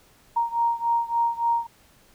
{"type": "beating tone pair", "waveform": "sine", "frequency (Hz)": [932.3, 935.8], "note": ["A#5", "A#5"], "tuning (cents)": [0, 6], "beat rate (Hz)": 3.5, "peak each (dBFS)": [-23, -25], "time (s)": [0.36, 1.67], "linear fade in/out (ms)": 10, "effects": ["pink hiss -57 dBFS RMS until 2.14 s"]}